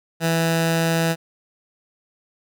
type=tone with notch filter; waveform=15% pulse; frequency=164.81 Hz; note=E3; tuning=in tune; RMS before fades=-20 dBFS; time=0.2-1.16 s; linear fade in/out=50 ms; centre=380 Hz; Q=1.7; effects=none